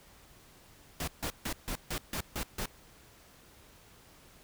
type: noise bursts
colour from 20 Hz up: pink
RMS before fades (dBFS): -35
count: 8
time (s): 1-2.658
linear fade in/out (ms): 2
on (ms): 76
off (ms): 150
effects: pink hiss -58 dBFS RMS until 4.43 s